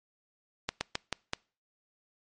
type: slowing click train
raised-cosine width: 0.2 ms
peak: -12 dBFS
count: 5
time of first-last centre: 0.69-1.334 s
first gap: 120 ms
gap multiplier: 1.2
effects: noise-tail reverb RT60 0.4 s tail -26 dB re dry + MP3 48 kbps